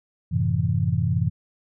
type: chord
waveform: sine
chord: F# half-diminished seventh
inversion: none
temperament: equal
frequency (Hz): 92.5 / 110 / 130.81 / 164.81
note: F#2 / A2 / C3 / E3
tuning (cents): 0 / 0 / 0 / 0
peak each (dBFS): -25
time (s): 0.31-1.3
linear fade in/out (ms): 20
effects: none